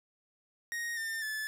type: tone with pitch steps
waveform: 45% pulse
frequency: 1870 / 1802.1 / 1736.7 Hz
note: A#6 / A6 / A6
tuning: +5 / +41 / -23 cents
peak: -34 dBFS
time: 0.72-1.47 s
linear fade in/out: 0 ms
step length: 250 ms
effects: none